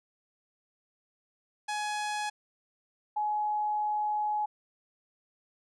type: tone pair in turn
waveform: sawtooth / sine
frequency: 840 / 843.1 Hz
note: G#5 / G#5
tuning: +19 / +26 cents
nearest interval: unison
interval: 7 cents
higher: second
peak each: -27 dBFS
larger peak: neither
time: 1.68-2.3 / 3.16-4.46 s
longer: second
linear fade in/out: 10 ms
effects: resampled to 22050 Hz